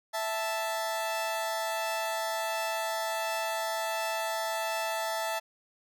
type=tone pair together; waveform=sawtooth; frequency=659.6 / 879 Hz; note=E5 / A5; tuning=+1 / -2 cents; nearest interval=perfect fourth; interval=497 cents; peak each=-29 / -29 dBFS; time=0.13-5.4 s; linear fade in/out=20 ms; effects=none